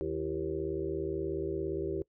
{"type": "harmonic tone with a mistuned harmonic", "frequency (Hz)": 77.78, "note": "D#2", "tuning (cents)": 0, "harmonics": [1, 2, 4, 5, 6, 7], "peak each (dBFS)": [-42, -43, -37, -34, -41, -44], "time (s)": [0.01, 2.02], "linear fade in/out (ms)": 0, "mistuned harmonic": 4, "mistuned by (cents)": 110, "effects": ["noise-tail reverb RT60 0.1 s tail -22 dB re dry"]}